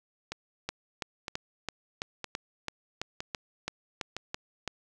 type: two click trains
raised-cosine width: 0.2 ms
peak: -18 / -15 dBFS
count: 5 / 13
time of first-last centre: 0.32-4.166 / 0.69-4.677 s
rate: 1.04 / 3.01 Hz
effects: none